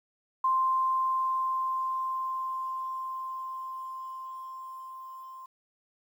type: tone with level ramp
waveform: sine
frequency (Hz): 1046.5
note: C6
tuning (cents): 0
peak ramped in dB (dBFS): -22 to -42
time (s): 0.44-5.46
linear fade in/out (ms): 5
effects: 10-bit